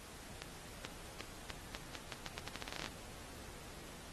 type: accelerating click train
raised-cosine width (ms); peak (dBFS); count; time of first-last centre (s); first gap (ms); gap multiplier
0.2; -23; 19; 0.42-2.861; 430; 0.83
effects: pink hiss -53 dBFS RMS until 4.12 s + AAC 32 kbps